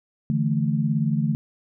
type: chord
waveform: sine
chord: D suspended second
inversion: none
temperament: equal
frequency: 146.83 / 164.81 / 220 Hz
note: D3 / E3 / A3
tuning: 0 / 0 / 0 cents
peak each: -23 / -25 / -24 dBFS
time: 0.3-1.35 s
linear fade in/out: 0 ms
effects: none